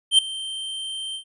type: tone with ADSR envelope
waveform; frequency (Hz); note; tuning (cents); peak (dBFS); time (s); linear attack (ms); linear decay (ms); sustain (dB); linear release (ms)
square; 3131; G7; -3; -10; 0.11-1.24; 76; 4; -19; 92
effects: resampled to 24000 Hz